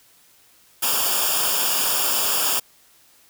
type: noise with comb filter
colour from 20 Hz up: white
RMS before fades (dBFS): -21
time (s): 0.82-2.6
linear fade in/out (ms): 10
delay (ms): 0.49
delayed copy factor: -0.8
effects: white hiss -55 dBFS RMS until 3.29 s